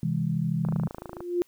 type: chord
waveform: sine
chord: C augmented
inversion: none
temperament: just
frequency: 130.81 / 163.52 / 204.4 Hz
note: C3 / E3 / G#3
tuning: 0 / -14 / -27 cents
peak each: -30 / -26 / -31 dBFS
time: 0.03-0.88 s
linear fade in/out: 2 ms
type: click train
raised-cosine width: 1 ms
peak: -22 dBFS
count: 16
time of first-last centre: 0.65-1.206 s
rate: 27 Hz
type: tone with exponential growth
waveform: sine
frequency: 351.5 Hz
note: F4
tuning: 11 cents sharp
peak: -19 dBFS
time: 0.97-1.42 s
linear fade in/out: 0 ms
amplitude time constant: 96 ms
effects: white hiss -64 dBFS RMS until 1.47 s